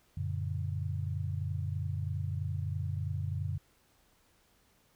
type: chord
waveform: sine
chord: Gb augmented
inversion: none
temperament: just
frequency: 92.5 / 115.62 / 144.53 Hz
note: Gb2 / Bb2 / D3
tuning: 0 / -14 / -27 cents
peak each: -34 / -39 / -37 dBFS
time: 0.17-3.58 s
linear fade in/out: 5 ms
effects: pink hiss -68 dBFS RMS until 4.95 s